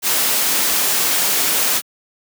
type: noise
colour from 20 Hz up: white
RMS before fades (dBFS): -17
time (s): 0.02-1.82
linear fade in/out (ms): 50
effects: high-pass 200 Hz 12 dB/octave